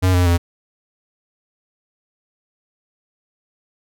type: tone with pitch steps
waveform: square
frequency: 92.5 / 89.25 / 86.11 Hz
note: F#2 / F2 / F2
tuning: 0 / +38 / -24 cents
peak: -13 dBFS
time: 0.02-0.38 s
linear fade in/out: 20 ms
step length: 120 ms
effects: none